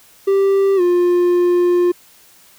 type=tone with pitch glide; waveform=triangle; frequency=392 to 353.3 Hz; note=G4 to F4; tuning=0 to +20 cents; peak=-9 dBFS; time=0.27-1.92 s; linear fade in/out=10 ms; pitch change=-180 cents; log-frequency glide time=0.76-0.81 s; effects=white hiss -48 dBFS RMS until 2.58 s

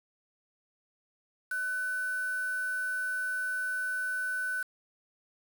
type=tone with quantisation; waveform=sine; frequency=1500 Hz; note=F#6; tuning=23 cents sharp; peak=-30 dBFS; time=1.51-4.63 s; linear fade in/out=5 ms; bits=7; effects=none

